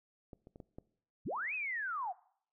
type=clicks; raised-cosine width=2 ms; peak=-35 / -40 / -38 / -34 / -33 dBFS; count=5; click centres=0.332 / 0.471 / 0.559 / 0.602 / 0.785 s
type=linear two-way sweep; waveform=sine; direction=up then down; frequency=43.65 to 2600 to 672 Hz; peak=-35 dBFS; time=1.25-2.13 s; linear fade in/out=20 ms; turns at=1.54 s
effects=noise-tail reverb RT60 0.6 s tail -21 dB re dry